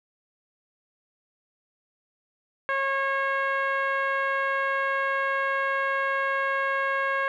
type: tone with low-pass filter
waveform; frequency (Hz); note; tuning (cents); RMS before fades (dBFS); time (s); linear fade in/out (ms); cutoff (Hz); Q
10% pulse; 545; C#5; -29; -26; 2.69-7.28; 0; 1600; 1.8
effects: none